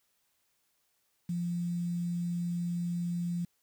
sine tone with quantisation, 173.6 Hz, F3, 10 cents flat, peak -30 dBFS, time 1.29-3.45 s, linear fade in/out 5 ms, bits 9, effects white hiss -75 dBFS RMS until 3.62 s

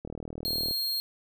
click train, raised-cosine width 2 ms, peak -24 dBFS, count 27, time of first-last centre 0.05-0.71 s, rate 39.4 Hz
45% pulse tone, 4240 Hz, C8, 22 cents sharp, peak -27 dBFS, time 0.45-1 s, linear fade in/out 0 ms
effects none

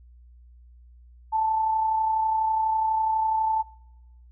sine tone with amplitude modulation, 880 Hz, A5, in tune, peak -19 dBFS, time 1.32-3.63 s, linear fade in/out 20 ms, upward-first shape sine, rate 32.1 Hz, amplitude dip 35%, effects noise-tail reverb RT60 0.9 s tail -24 dB re dry + added 60 Hz sine -48 dBFS peak until 4.31 s

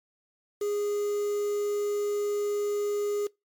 triangle tone with quantisation, 411.7 Hz, G#4, 15 cents flat, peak -24 dBFS, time 0.61-3.27 s, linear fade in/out 5 ms, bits 7, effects noise-tail reverb RT60 0.2 s tail -23 dB re dry + MP3 96 kbps

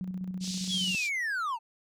sine tone with tremolo, 185 Hz, F#3, in tune, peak -31 dBFS, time 0.01-0.95 s, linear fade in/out 0 ms, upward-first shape square, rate 15 Hz, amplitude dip 45%
pink band-pass noise, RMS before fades -38 dBFS, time 0.4-1.1 s, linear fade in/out 50 ms, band 3900 to 6800 Hz, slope 24 dB/octave
triangle linear sweep, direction down, 3458 to 857 Hz, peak -27 dBFS, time 0.68-1.59 s, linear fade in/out 50 ms
effects none

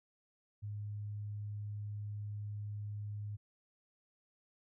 sine tone, 103.9 Hz, G#2, 1 cent sharp, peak -39 dBFS, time 0.62-3.37 s, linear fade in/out 20 ms, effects none

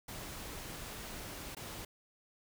pink noise with dropouts, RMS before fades -45 dBFS, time 0.08-1.85 s, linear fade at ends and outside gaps 5 ms, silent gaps 1.55-1.567 s, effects none

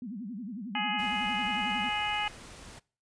sine tone with vibrato, 220 Hz, A3, in tune, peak -36 dBFS, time 0.02-1.89 s, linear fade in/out 2 ms, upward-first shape sine, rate 11 Hz, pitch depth 270 cents each way
harmonic tone, 418.7 Hz, G#4, 14 cents sharp, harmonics 2 / 3 / 4 / 5 / 6 / 7, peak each -32 / -39 / -39 / -36 / -37 / -35 dBFS, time 0.75-2.28 s, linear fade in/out 2 ms
pink noise, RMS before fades -48 dBFS, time 0.98-2.8 s, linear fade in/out 20 ms
effects noise-tail reverb RT60 0.4 s tail -23 dB re dry + resampled to 22050 Hz

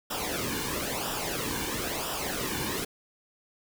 pink noise with flanger, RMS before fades -32 dBFS, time 0.1-2.85 s, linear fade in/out 10 ms, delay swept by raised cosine 0.46 to 1.56 ms, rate 1 Hz, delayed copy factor -0.7, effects none

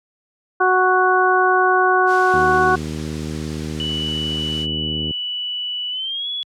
harmonic tone, 370 Hz, F#4, in tune, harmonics 1 / 2 / 3 / 4, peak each -18 / -18 / -18 / -18 dBFS, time 0.6-2.76 s, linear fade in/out 10 ms
white noise, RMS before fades -34 dBFS, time 2.06-4.67 s, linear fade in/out 50 ms
click train, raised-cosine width 3 ms, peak -14 dBFS, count 215, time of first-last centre 2.34-5.108 s, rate 77.3 Hz
sine tone with pitch glide, 2960 to 3381 Hz, F#7 to G#7, 0 to +30 cents, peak -22 dBFS, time 3.8-6.43 s, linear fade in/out 0 ms, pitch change +230 cents, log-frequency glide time 5.9-6.28 s
effects high-pass 80 Hz 12 dB/octave + low-pass 6000 Hz 12 dB/octave

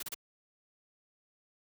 white noise bursts, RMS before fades -39 dBFS, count 3, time 0-0.145 s, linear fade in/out 5 ms, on 27 ms, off 32 ms, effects high-pass 80 Hz 12 dB/octave

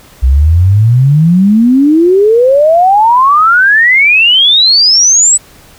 sine exponential sweep, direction up, 61.74 to 8040 Hz, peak -3 dBFS, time 0.22-5.38 s, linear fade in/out 20 ms, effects pink hiss -39 dBFS RMS until 5.78 s

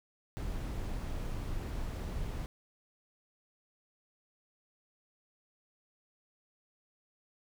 brown noise, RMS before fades -37 dBFS, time 0.37-2.46 s, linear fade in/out 0 ms, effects none

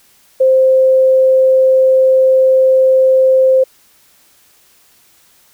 sine tone, 523.3 Hz, C5, in tune, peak -6 dBFS, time 0.4-3.64 s, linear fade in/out 10 ms, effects white hiss -50 dBFS RMS until 5.53 s

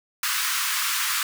pink high-pass noise, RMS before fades -25 dBFS, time 0.23-1.23 s, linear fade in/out 2 ms, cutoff 1100 Hz, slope 48 dB/octave, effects none

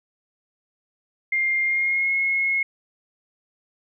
sine tone with pitch glide, 2112 to 2168 Hz, C7 to C#7, +16 to -39 cents, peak -19 dBFS, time 1.32-2.63 s, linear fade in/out 5 ms, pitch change +45 cents, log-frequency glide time 1.64-2.12 s, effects none

